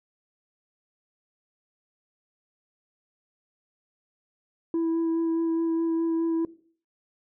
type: tone with vibrato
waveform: sine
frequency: 329.6 Hz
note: E4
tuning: in tune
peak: -20 dBFS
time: 4.74-6.45 s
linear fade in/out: 2 ms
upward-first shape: sine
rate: 4.8 Hz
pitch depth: 13 cents each way
effects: noise-tail reverb RT60 0.5 s tail -20 dB re dry + tanh soft clip ceiling -22 dBFS